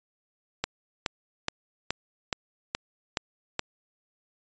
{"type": "click train", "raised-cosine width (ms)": 0.2, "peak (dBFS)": -9, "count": 8, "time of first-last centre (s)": [0.64, 3.594], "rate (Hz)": 2.37, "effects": ["resampled to 16000 Hz"]}